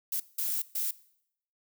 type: noise bursts at uneven times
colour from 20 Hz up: violet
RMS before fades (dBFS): -31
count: 3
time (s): 0.12-0.2 / 0.38-0.62 / 0.75-0.91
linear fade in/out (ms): 5
effects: noise-tail reverb RT60 0.7 s tail -20 dB re dry